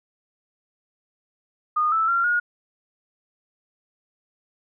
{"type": "tone with pitch steps", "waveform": "sine", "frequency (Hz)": [1227, 1317, 1377, 1438], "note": ["D#6", "E6", "F6", "F#6"], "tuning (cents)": [-25, -2, -25, -50], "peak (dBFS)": -18, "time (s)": [1.76, 2.4], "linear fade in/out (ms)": 10, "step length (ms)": 160, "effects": []}